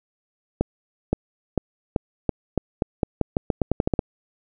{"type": "accelerating click train", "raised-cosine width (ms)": 2, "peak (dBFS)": -6, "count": 17, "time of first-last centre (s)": [0.61, 3.992], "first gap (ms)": 520, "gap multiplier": 0.86, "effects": []}